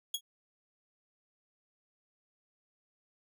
sawtooth tone with exponential decay, 3322 Hz, G#7, in tune, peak -25 dBFS, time 0.14-0.21 s, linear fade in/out 5 ms, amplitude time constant 15 ms, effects none

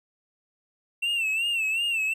triangle tone with vibrato, 2697 Hz, E7, 39 cents sharp, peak -22 dBFS, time 1.02-2.14 s, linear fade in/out 10 ms, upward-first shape sine, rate 2.7 Hz, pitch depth 90 cents each way, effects none

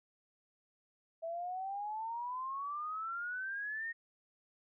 sine exponential sweep, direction up, 651 to 1864.7 Hz, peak -37 dBFS, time 1.22-3.93 s, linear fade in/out 20 ms, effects none

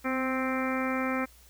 harmonic tone with a mistuned harmonic, 261.6 Hz, C4, in tune, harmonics 1 / 2 / 3 / 4 / 5 / 6 / 7 / 8 / 9, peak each -30 / -34 / -39 / -39 / -35 / -41 / -40 / -39 / -39 dBFS, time 0.04-1.26 s, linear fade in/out 20 ms, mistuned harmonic 1, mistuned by -20 cents, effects added 60 Hz sine -56 dBFS peak until 1.49 s + white hiss -58 dBFS RMS until 1.49 s

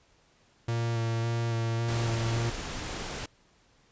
45% pulse tone with vibrato, 115.5 Hz, A#2, 16 cents flat, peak -27 dBFS, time 0.68-2.5 s, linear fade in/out 5 ms, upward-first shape square, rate 1.8 Hz, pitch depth 14 cents each way
pink noise, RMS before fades -36 dBFS, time 1.88-3.26 s, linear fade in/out 5 ms
effects pink hiss -64 dBFS RMS until 3.91 s + resampled to 16000 Hz

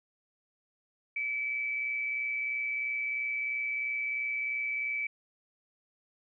sine tone with amplitude modulation, 2300 Hz, D7, 37 cents flat, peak -28 dBFS, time 1.16-5.07 s, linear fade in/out 5 ms, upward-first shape sine, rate 123 Hz, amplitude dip 45%, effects none

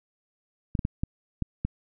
clicks, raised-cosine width 5 ms, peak -14 dBFS, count 6, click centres 0.752 / 0.792 / 0.851 / 1.035 / 1.423 / 1.65 s, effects none

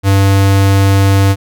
square tone, 98 Hz, G2, in tune, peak -7 dBFS, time 0.03-1.36 s, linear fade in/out 50 ms, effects none

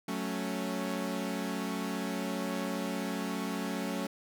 sawtooth chord, F# minor, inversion none, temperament equal, 185 / 220 / 277.2 Hz, F#3 / A3 / C#4, 0 / 0 / 0 cents, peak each -33 dBFS, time 0.08-4.07 s, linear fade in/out 5 ms, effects none

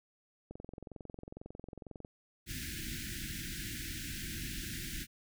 click train, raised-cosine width 2 ms, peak -32 dBFS, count 35, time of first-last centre 0.51-2.048 s, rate 22.1 Hz
pink band-stop noise, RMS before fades -41 dBFS, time 2.46-5.07 s, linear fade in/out 50 ms, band 350 to 1500 Hz, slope 96 dB/octave
effects none

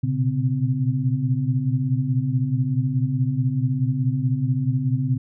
sine tone cluster, 121.3 / 126 / 137.6 / 256.9 Hz, B2 / B2 / C#3 / C4, -31 / +35 / -12 / -32 cents, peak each -25 / -26 / -22 / -27 dBFS, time 0.03-5.18 s, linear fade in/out 10 ms, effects none

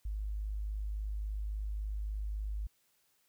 sine tone, 51.8 Hz, G#1, 4 cents flat, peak -34 dBFS, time 0.05-2.67 s, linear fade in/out 5 ms, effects white hiss -73 dBFS RMS until 3.28 s

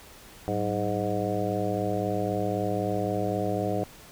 harmonic tone with a mistuned harmonic, 103.83 Hz, G#2, in tune, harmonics 1 / 2 / 3 / 4 / 5 / 6 / 7, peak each -33 / -33 / -33 / -33 / -33 / -33 / -33 dBFS, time 0.48-3.84 s, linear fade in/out 0 ms, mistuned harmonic 2, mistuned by -140 cents, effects pink hiss -49 dBFS RMS until 4.11 s

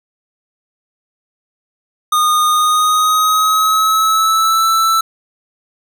square tone with pitch glide, 1228 to 1323.8 Hz, D#6 to E6, -23 to +7 cents, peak -11 dBFS, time 2.12-5.01 s, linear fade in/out 5 ms, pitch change +130 cents, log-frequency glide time 2.49-4.65 s, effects none

